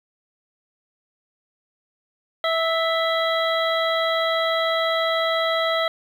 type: harmonic tone with a mistuned harmonic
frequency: 654 Hz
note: E5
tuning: 14 cents flat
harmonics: 1 / 2 / 3 / 5 / 6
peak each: -22 / -25 / -27 / -29 / -30 dBFS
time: 2.44-5.88 s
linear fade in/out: 2 ms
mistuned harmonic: 3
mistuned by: +21 cents
effects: 8-bit